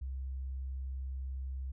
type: tone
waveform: sine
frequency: 65.9 Hz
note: C2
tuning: 13 cents sharp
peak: -36 dBFS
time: 0.01-1.72 s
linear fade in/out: 10 ms
effects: none